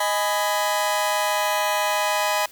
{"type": "chord", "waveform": "sawtooth", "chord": "G# minor", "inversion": "second", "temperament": "just", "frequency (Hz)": [623, 830.6, 996.7], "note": ["D#5", "G#5", "B5"], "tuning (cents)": [2, 0, 16], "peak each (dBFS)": -21, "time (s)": [0, 2.46], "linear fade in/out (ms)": 5, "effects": ["white hiss -48 dBFS RMS until 2.51 s"]}